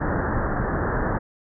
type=low-pass noise; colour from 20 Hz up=pink; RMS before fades=-24 dBFS; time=0-1.19 s; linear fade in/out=20 ms; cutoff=1800 Hz; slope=96 dB/octave; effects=none